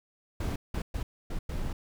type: noise bursts at uneven times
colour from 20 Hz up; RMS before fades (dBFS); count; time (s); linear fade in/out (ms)
brown; -32; 5; 0.4-0.56 / 0.74-0.82 / 0.94-1.03 / 1.3-1.39 / 1.49-1.73; 5
effects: none